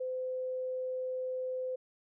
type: tone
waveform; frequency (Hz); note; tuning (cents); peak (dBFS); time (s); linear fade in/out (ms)
sine; 512; C5; -38; -33; 0-1.76; 10
effects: none